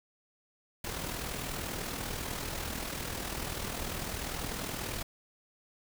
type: noise with amplitude modulation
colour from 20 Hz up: pink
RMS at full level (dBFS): -35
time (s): 0.84-5.03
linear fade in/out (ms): 5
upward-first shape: sine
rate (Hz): 40.3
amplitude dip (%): 50
effects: none